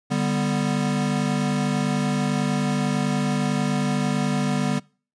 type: chord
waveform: square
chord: G major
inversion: second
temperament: equal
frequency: 146.83 / 196 / 246.9 Hz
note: D3 / G3 / B3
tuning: 0 / 0 / 0 cents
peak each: -26 dBFS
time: 0.1-4.8 s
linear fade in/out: 20 ms
effects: noise-tail reverb RT60 0.4 s tail -25 dB re dry + resampled to 22050 Hz